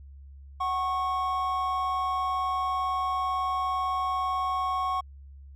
triangle tone pair together, 747 / 1095.3 Hz, F#5 / C#6, +16 / -21 cents, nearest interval perfect fifth, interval 663 cents, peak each -29 / -25 dBFS, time 0.6-5.01 s, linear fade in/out 10 ms, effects added 69 Hz sine -44 dBFS peak until 5.55 s

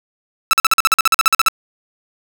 sawtooth tone bursts, 1315 Hz, E6, 5 cents flat, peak -5 dBFS, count 15, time 0.51-1.484 s, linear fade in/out 0 ms, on 22 ms, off 46 ms, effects none

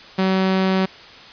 sawtooth tone, 189.3 Hz, F#3, 40 cents sharp, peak -12 dBFS, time 0.18-0.86 s, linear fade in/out 10 ms, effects white hiss -41 dBFS RMS until 1.32 s + resampled to 11025 Hz

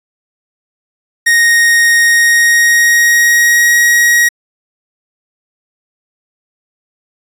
45% pulse tone with pitch glide, 1864.7 to 1895.1 Hz, A#6 to A#6, 0 to +28 cents, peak -6 dBFS, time 1.26-4.29 s, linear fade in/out 10 ms, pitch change +28 cents, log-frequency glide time 2.01-3.77 s, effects resampled to 32000 Hz

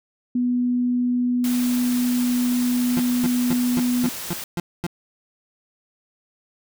sine tone, 246.1 Hz, B3, 6 cents flat, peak -18 dBFS, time 0.35-4.09 s, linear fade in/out 5 ms
white noise, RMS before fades -32 dBFS, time 1.44-4.44 s, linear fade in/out 2 ms
30% pulse tone bursts, 173.1 Hz, F3, 15 cents flat, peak -20 dBFS, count 8, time 2.97-4.866 s, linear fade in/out 0 ms, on 27 ms, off 240 ms
effects none

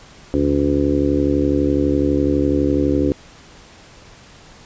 harmonic tone with a mistuned harmonic, 72 Hz, D2, 34 cents flat, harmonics 1 / 2 / 3 / 4 / 5 / 6 / 7, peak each -23 / -27 / -29 / -17 / -21 / -26 / -24 dBFS, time 0.34-3.12 s, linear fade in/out 0 ms, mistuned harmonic 1, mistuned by +100 cents, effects pink hiss -44 dBFS RMS until 4.65 s + resampled to 16000 Hz

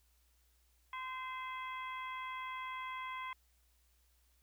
harmonic tone with a mistuned harmonic, 516 Hz, C5, 24 cents flat, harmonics 2 / 3 / 4 / 5 / 6, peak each -42 / -54 / -46 / -54 / -55 dBFS, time 0.93-3.33 s, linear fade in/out 2 ms, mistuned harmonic 6, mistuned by +100 cents, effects added 60 Hz sine -70 dBFS peak until 4.42 s + white hiss -75 dBFS RMS until 4.42 s

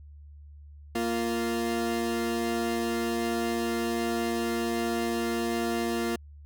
30% pulse tone pair together, 232.5 / 348.1 Hz, A#3 / F4, -4 / -6 cents, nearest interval perfect fifth, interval 698 cents, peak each -27 dBFS, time 0.95-6.16 s, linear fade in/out 5 ms, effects added 73 Hz sine -45 dBFS peak until 6.45 s

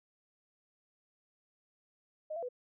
sine tone with pitch steps, 619 / 675 / 495.6 Hz, D#5 / E5 / B4, -9 / +41 / +6 cents, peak -36 dBFS, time 2.3-2.489 s, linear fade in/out 10 ms, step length 63 ms, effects none

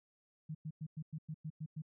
sine tone bursts, 155.56 Hz, D#3, in tune, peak -39 dBFS, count 9, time 0.49-1.821 s, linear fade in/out 10 ms, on 59 ms, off 100 ms, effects none

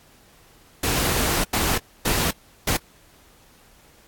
pink noise bursts at uneven times, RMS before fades -22 dBFS, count 4, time 0.83-1.44 / 1.53-1.78 / 2.05-2.31 / 2.67-2.77 s, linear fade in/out 5 ms, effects pink hiss -54 dBFS RMS until 4.07 s + AAC 64 kbps

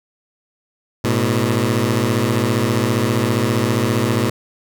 15% pulse beating tone pair, 107.3 / 122.3 Hz, A2 / B2, -43 / -16 cents, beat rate 15 Hz, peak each -12 dBFS, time 1.04-4.3 s, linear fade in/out 5 ms, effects none

